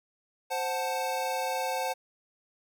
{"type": "chord", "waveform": "square", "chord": "F# diminished", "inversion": "second", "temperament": "equal", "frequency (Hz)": [523.3, 740, 880], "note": ["C5", "F#5", "A5"], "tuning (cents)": [0, 0, 0], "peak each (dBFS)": -34, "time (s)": [0.5, 1.94], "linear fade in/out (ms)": 20, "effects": []}